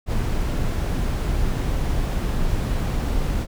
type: noise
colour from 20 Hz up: brown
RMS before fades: -22 dBFS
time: 0.06-3.47 s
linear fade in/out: 50 ms
effects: none